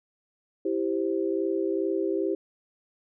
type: chord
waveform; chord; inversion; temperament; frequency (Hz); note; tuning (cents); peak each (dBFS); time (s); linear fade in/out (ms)
sine; C major; first; equal; 329.6 / 392 / 523.3; E4 / G4 / C5; 0 / 0 / 0; -28 / -27 / -33; 0.65-2.35; 5
effects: none